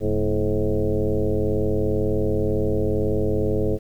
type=tone with frequency modulation; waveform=sine; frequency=223.7 Hz; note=A3; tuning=29 cents sharp; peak=-18 dBFS; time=0-3.79 s; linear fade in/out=50 ms; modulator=102 Hz; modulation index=3; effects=9-bit